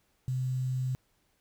sine tone with quantisation, 128.6 Hz, C3, 30 cents flat, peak -28 dBFS, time 0.28-0.95 s, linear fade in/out 0 ms, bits 9, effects pink hiss -72 dBFS RMS until 1.4 s

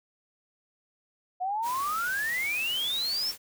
sine exponential sweep, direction up, 716 to 5550 Hz, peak -27 dBFS, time 1.4-3.32 s, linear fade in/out 20 ms
white noise, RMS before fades -40 dBFS, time 1.62-3.38 s, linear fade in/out 50 ms
effects none

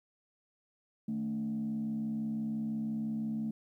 sine tone with frequency modulation, 220.9 Hz, A3, 7 cents sharp, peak -31 dBFS, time 1.08-3.51 s, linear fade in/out 5 ms, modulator 65.9 Hz, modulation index 0.53, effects tanh soft clip ceiling -28 dBFS + 12-bit

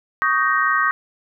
sine chord, Eb dominant seventh, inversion third, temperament just, 1120.1 / 1244.5 / 1555.6 / 1866.8 Hz, Db6 / Eb6 / G6 / Bb6, +18 / 0 / -14 / +2 cents, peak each -21 dBFS, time 0.22-0.91 s, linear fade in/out 0 ms, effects none

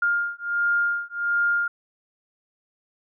sine beating tone pair, 1407 / 1408.4 Hz, F6 / F6, +12 / +14 cents, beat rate 1.4 Hz, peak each -24 dBFS, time 0.02-1.68 s, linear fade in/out 5 ms, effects none

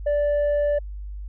sine tone, 584 Hz, D5, 10 cents flat, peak -16 dBFS, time 0.06-0.79 s, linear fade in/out 10 ms, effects tanh soft clip ceiling -18 dBFS + added 50 Hz sine -31 dBFS peak until 1.28 s

